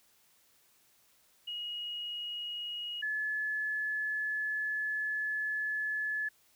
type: tone pair in turn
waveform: sine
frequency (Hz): 2889 / 1717.8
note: F#7 / A6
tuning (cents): -42 / -42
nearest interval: major sixth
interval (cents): 900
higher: first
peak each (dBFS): -36 / -31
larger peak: second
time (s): 1.47-3.02 / 3.02-6.29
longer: second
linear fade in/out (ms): 10
effects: white hiss -67 dBFS RMS until 6.55 s